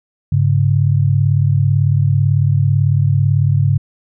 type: tone pair together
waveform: sine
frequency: 102.1 / 140.15 Hz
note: G#2 / C#3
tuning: -29 / +19 cents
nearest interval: perfect fourth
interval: 548 cents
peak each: -13 dBFS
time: 0.32-3.78 s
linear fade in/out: 5 ms
effects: none